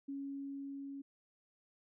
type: tone with level ramp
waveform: sine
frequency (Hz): 277.2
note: C#4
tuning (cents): 0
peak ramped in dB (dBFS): -39 to -43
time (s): 0.08-1.02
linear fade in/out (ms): 10
effects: none